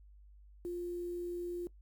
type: tone with quantisation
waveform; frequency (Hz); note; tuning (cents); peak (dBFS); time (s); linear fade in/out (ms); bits
sine; 350.5; F4; +6; -36; 0.65-1.67; 0; 10
effects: noise-tail reverb RT60 0.1 s tail -19 dB re dry + added 50 Hz sine -55 dBFS peak until 1.81 s